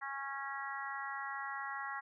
harmonic tone, 275.2 Hz, C#4, 12 cents flat, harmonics 3 / 4 / 5 / 6 / 7, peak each -45 / -44 / -46 / -46 / -45 dBFS, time 0.01-2.01 s, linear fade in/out 20 ms, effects none

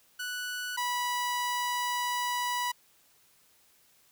sawtooth tone pair in turn, 1480 / 979.5 Hz, F#6 / B5, 0 / -15 cents, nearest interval perfect fifth, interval 715 cents, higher first, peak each -30 / -25 dBFS, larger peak second, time 0.19-0.77 / 0.77-2.72 s, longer second, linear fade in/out 10 ms, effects white hiss -64 dBFS RMS until 4.11 s

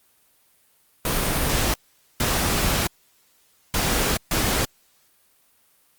pink noise bursts at uneven times, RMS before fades -22 dBFS, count 4, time 1.05-1.74 / 2.2-2.87 / 3.74-4.17 / 4.31-4.65 s, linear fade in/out 2 ms, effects white hiss -61 dBFS RMS until 5.98 s + Opus 32 kbps

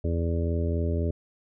harmonic tone, 83.8 Hz, E2, 29 cents sharp, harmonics 1 / 2 / 3 / 4 / 5 / 6 / 7, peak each -25 / -34 / -34 / -36 / -34 / -44 / -37 dBFS, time 0.04-1.11 s, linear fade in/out 5 ms, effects none

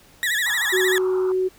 35% pulse tone with vibrato, 1808 Hz, A6, 47 cents sharp, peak -18 dBFS, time 0.23-0.98 s, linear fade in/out 0 ms, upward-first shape sine, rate 13 Hz, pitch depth 150 cents each way
white band-pass noise, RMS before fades -37 dBFS, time 0.46-1.32 s, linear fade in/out 0 ms, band 790 to 1400 Hz, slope 96 dB/octave
sine tone, 372.4 Hz, F#4, 11 cents sharp, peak -18 dBFS, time 0.72-1.49 s, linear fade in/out 20 ms
effects pink hiss -52 dBFS RMS until 1.58 s

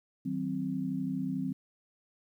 sine chord, C diminished, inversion first, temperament just, 156.98 / 188.37 / 261.6 Hz, Eb3 / Gb3 / C4, +16 / +31 / 0 cents, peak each -38 / -35 / -33 dBFS, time 0.25-1.53 s, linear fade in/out 10 ms, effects 11-bit

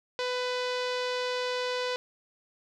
sawtooth tone with low-pass filter, 499 Hz, B4, 18 cents sharp, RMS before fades -31 dBFS, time 0.19-1.96 s, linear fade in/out 0 ms, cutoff 4400 Hz, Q 2, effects none

